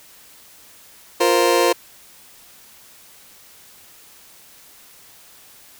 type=chord; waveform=30% pulse; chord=F suspended fourth; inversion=none; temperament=just; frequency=349.2 / 465.6 / 523.8 Hz; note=F4 / Bb4 / C5; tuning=0 / -2 / +2 cents; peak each=-16 dBFS; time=1.2-1.73 s; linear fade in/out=10 ms; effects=white hiss -47 dBFS RMS until 5.79 s